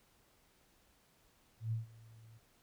sine tone with ADSR envelope, 112.4 Hz, A2, 37 cents sharp, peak -32 dBFS, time 1.6-2.4 s, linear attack 120 ms, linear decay 140 ms, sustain -23 dB, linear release 35 ms, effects pink hiss -70 dBFS RMS until 2.62 s

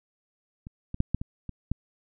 clicks, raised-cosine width 5 ms, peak -27 / -21 / -10 / -12 / -20 / -23 / -14 dBFS, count 7, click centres 0.669 / 0.944 / 1.004 / 1.146 / 1.215 / 1.493 / 1.716 s, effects none

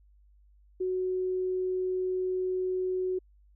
sine tone, 370 Hz, F#4, in tune, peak -27 dBFS, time 0.8-3.19 s, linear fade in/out 10 ms, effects added 50 Hz sine -57 dBFS peak until 3.55 s

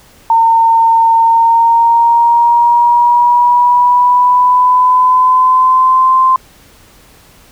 sine tone with pitch glide, 911 to 1040.4 Hz, A#5 to C6, -40 to -10 cents, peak -5 dBFS, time 0.3-6.36 s, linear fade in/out 2 ms, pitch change +230 cents, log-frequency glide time 1.16-6.17 s, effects pink hiss -43 dBFS RMS until 7.51 s

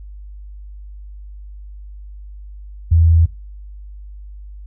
sine tone, 82.41 Hz, E2, in tune, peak -8 dBFS, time 2.91-3.26 s, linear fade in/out 10 ms, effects noise-tail reverb RT60 0.3 s tail -23 dB re dry + added 50 Hz sine -32 dBFS peak until 4.66 s

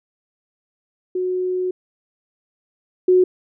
sine tone pair in turn, 366.7 / 366.7 Hz, F#4 / F#4, -15 / -15 cents, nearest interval unison, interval 0 cents, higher neither, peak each -19 / -10 dBFS, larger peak second, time 1.15-1.71 / 3.08-3.24 s, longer first, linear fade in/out 5 ms, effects none

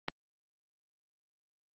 click, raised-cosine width 0.3 ms, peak -14 dBFS, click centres 0.084 s, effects high-pass 100 Hz 12 dB/octave + Opus 32 kbps

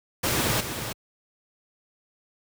pink noise with echo, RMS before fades -24 dBFS, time 0.23-0.61 s, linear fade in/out 10 ms, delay 320 ms, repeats 1, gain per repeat -8 dB, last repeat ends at 0.93 s, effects high-pass 60 Hz 12 dB/octave

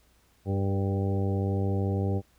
harmonic tone with a mistuned harmonic, 98 Hz, G2, in tune, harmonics 1 / 2 / 3 / 4 / 5 / 6 / 7 / 8, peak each -26 / -32 / -36 / -35 / -37 / -42 / -50 / -41 dBFS, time 0.45-2.22 s, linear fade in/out 50 ms, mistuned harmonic 5, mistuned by -18 cents, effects added 60 Hz sine -65 dBFS peak until 2.38 s + pink hiss -65 dBFS RMS until 2.38 s

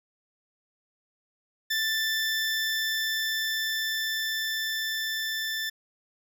20% pulse tone with level ramp, 1768 Hz, A6, 8 cents sharp, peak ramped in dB -20 to -24 dBFS, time 1.7-5.7 s, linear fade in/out 10 ms, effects none

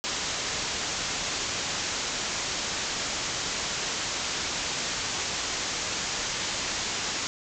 white low-pass noise, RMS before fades -31 dBFS, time 0.04-7.27 s, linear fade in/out 0 ms, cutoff 7400 Hz, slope 96 dB/octave, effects none

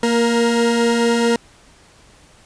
40% pulse tone pair together, 232.7 / 470 Hz, A#3 / A#4, -3 / +14 cents, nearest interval octave, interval 1217 cents, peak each -16 dBFS, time 0.03-1.36 s, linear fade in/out 2 ms, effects pink hiss -49 dBFS RMS until 2.45 s + resampled to 22050 Hz

